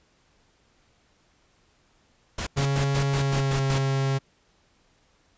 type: noise bursts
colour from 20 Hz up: pink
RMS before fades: -30 dBFS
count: 8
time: 2.38-3.784 s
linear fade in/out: 5 ms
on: 88 ms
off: 100 ms
type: tone with pitch glide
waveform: 45% pulse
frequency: 138.6 to 135.59 Hz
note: C#3 to C#3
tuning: 0 to -38 cents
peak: -22 dBFS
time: 2.56-4.19 s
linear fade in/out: 20 ms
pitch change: -38 cents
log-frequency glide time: 3.1-3.6 s
effects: pink hiss -64 dBFS RMS until 5.37 s + resampled to 16000 Hz